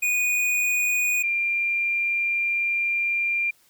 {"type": "tone pair in turn", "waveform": ["square", "sine"], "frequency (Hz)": [2467, 2386], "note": ["D#7", "D7"], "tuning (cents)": [-15, 27], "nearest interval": "minor second", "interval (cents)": 58, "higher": "first", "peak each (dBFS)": [-21, -21], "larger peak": "neither", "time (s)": [[0.02, 1.23], [1.23, 3.51]], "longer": "second", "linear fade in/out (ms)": 10, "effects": ["white hiss -60 dBFS RMS until 3.69 s"]}